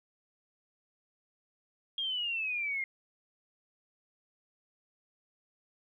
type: exponential sweep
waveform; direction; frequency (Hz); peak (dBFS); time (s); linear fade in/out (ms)
sine; down; 3268 to 2107; -31; 1.98-2.84; 2
effects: 12-bit